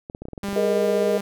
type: clicks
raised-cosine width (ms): 2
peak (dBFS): -21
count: 10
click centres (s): 0.099 / 0.149 / 0.22 / 0.254 / 0.285 / 0.333 / 0.378 / 0.438 / 0.486 / 0.53
type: tone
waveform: sawtooth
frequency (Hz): 199.6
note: G3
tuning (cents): +32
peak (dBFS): -22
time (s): 0.43-1.21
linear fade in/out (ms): 5
type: chord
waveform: sine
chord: Ab suspended second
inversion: none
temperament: equal with one note detuned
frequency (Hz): 415.3 / 471.3 / 622.3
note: Ab4 / Bb4 / Eb5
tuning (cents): 0 / +19 / 0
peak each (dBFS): -23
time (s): 0.56-1.18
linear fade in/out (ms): 2
effects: none